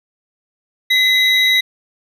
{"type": "tone pair together", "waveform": "triangle", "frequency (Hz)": [2033, 3838], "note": ["B6", "A#7"], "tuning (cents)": [50, 50], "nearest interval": "major seventh", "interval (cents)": 1100, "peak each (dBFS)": -12, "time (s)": [0.9, 1.61], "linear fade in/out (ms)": 10, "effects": []}